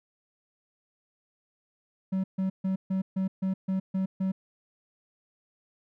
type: tone bursts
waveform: triangle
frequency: 189.9 Hz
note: F#3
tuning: 45 cents sharp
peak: -23 dBFS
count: 9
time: 2.12-4.32 s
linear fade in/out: 10 ms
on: 120 ms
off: 140 ms
effects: none